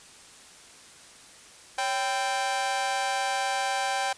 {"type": "tone with amplitude modulation", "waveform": "sawtooth", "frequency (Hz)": 784, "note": "G5", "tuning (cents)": 0, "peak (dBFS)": -18, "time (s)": [1.78, 4.13], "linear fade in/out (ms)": 5, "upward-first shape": "sine", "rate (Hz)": 228, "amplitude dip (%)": 85, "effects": ["white hiss -50 dBFS RMS until 4.17 s", "resampled to 22050 Hz"]}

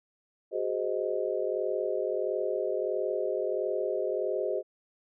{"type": "chord", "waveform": "sine", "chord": "Ab dominant seventh", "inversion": "third", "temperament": "just", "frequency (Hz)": [373.8, 415.3, 519.1, 623], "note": ["Gb4", "Ab4", "C5", "Eb5"], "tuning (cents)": [18, 0, -14, 2], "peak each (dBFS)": -33, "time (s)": [0.51, 4.63], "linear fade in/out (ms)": 50, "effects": []}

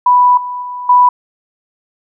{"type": "tone with level steps", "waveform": "sine", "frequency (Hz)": 987.8, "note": "B5", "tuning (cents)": 0, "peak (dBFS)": [-5, -19, -21, -4], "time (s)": [0.06, 1.09], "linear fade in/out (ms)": 5, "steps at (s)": [0.37, 0.62, 0.89], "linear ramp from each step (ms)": 5, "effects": []}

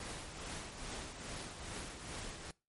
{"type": "noise with tremolo", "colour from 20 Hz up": "pink", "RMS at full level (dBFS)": -43, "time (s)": [0, 2.51], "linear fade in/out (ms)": 2, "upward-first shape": "triangle", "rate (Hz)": 2.4, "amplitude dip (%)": 55, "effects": ["noise-tail reverb RT60 0.3 s tail -24 dB re dry", "MP3 48 kbps"]}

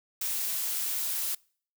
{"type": "noise", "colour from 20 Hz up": "blue", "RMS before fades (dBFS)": -31, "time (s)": [0.21, 1.35], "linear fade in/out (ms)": 5, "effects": ["noise-tail reverb RT60 0.5 s tail -26 dB re dry"]}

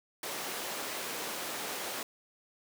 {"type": "high-pass noise", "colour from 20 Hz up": "pink", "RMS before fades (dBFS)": -38, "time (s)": [0.23, 2.03], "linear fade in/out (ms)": 2, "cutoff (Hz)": 370, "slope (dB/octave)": 12, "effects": []}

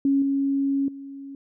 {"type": "tone with level steps", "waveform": "sine", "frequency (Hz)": 275.9, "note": "C#4", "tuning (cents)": -8, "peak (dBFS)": [-17, -20, -35], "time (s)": [0.05, 1.35], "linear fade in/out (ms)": 2, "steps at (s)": [0.22, 0.88], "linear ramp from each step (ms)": 2, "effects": []}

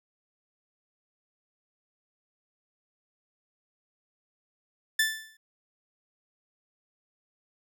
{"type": "tone with exponential decay", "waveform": "sawtooth", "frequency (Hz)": 1760, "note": "A6", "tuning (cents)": 0, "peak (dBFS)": -16, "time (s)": [4.99, 5.37], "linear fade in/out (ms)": 5, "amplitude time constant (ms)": 82, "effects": []}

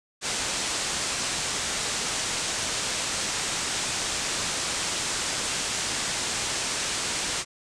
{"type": "low-pass noise", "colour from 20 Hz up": "white", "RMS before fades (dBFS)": -29, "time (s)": [0.21, 7.45], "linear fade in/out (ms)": 50, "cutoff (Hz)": 8700, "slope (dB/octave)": 48, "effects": []}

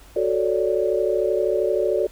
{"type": "chord", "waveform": "sine", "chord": "D major seventh", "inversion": "first", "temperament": "equal", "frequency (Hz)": [370, 440, 554.4, 587.3], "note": ["F#4", "A4", "C#5", "D5"], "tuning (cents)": [0, 0, 0, 0], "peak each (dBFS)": [-23, -23, -26, -24], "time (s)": [0.16, 2.07], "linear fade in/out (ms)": 5, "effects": ["added 50 Hz sine -47 dBFS peak until 2.11 s", "pink hiss -50 dBFS RMS until 2.11 s"]}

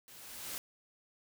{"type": "noise with level ramp", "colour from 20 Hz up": "white", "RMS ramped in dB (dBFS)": [-55, -40], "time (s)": [0.08, 0.58], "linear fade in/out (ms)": 0, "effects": []}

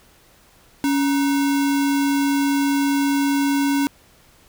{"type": "tone with sample-and-hold", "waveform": "sine", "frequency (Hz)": 280, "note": "C#4", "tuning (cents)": 18, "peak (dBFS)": -16, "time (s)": [0.84, 3.87], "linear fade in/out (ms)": 0, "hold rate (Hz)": 1225, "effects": ["pink hiss -53 dBFS RMS until 4.48 s"]}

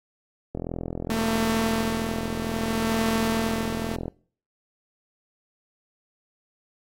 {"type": "click train", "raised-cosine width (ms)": 2, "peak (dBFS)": -17, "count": 150, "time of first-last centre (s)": [0.55, 4.081], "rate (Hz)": 42.2}
{"type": "tone with tremolo", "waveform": "sawtooth", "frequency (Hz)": 224.3, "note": "A3", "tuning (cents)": 34, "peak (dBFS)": -18, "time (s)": [1.1, 3.96], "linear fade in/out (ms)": 0, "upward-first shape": "sine", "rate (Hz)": 0.62, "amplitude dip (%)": 60}
{"effects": ["noise-tail reverb RT60 0.5 s tail -23 dB re dry", "AAC 48 kbps"]}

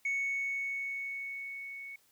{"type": "tone with level ramp", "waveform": "sine", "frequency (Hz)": 2217, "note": "C#7", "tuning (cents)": 0, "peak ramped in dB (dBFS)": [-27, -42], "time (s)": [0.05, 1.96], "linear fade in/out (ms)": 5, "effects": ["tanh soft clip ceiling -28 dBFS", "white hiss -68 dBFS RMS until 2.11 s"]}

